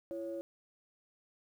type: tone pair together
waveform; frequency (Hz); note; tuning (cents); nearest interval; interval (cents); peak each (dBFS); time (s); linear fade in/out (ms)
sine; 336.8 / 554.4; E4 / C#5; +37 / 0; major sixth; 863; -40 / -39; 0.11-0.41; 0
effects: tanh soft clip ceiling -30 dBFS + 11-bit